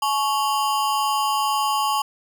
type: ring-modulated tone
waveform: square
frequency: 980 Hz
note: B5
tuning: 14 cents flat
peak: -17 dBFS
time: 0.02-2.02 s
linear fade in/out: 5 ms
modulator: 129 Hz
effects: none